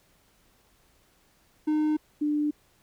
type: tone pair in turn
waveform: triangle / sine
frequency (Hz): 305.7 / 297.3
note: D#4 / D4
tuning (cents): -30 / +21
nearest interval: unison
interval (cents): 49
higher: first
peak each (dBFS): -20 / -23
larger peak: first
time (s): 1.67-1.97 / 2.21-2.51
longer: neither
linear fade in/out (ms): 10
effects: pink hiss -64 dBFS RMS until 2.82 s